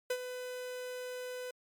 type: tone with ADSR envelope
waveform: 45% pulse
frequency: 501 Hz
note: B4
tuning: 25 cents sharp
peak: -29 dBFS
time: 0.1-1.51 s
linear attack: 6 ms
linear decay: 63 ms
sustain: -10 dB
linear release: 6 ms
effects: MP3 96 kbps